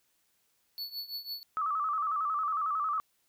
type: tone with tremolo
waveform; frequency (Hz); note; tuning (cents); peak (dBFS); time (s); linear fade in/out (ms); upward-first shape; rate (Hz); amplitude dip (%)
square; 4435; C#8; 0; -34; 0.78-1.43; 0; triangle; 6; 90
type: tone with vibrato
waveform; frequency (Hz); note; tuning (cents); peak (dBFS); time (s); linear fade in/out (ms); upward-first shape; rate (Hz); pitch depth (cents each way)
sine; 1226; D#6; -26; -28; 1.57-3; 0; square; 11; 80
effects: white hiss -73 dBFS RMS until 3.28 s